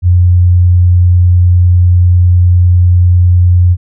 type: tone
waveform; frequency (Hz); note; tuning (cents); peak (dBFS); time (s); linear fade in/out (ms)
sine; 89; F2; +33; -3; 0.02-3.77; 50
effects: none